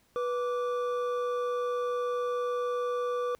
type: tone pair together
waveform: triangle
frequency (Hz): 490.2 / 1166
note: B4 / D6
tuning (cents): -13 / -13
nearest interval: octave + minor third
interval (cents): 1500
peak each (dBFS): -27 / -33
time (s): 0.16-3.35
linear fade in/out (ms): 0
effects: pink hiss -67 dBFS RMS until 3.39 s